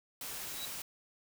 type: noise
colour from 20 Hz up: white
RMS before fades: -42 dBFS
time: 0.21-0.82 s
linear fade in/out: 2 ms
type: tone with exponential growth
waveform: sine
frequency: 3887 Hz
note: B7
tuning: 28 cents flat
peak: -36 dBFS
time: 0.44-0.65 s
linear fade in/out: 0 ms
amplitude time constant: 44 ms
effects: none